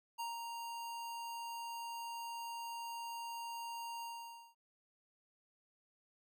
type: tone with ADSR envelope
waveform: square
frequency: 932.3 Hz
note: A#5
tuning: in tune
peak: -39 dBFS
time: 0.18-4.55 s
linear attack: 21 ms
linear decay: 170 ms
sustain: -4 dB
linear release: 530 ms
effects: none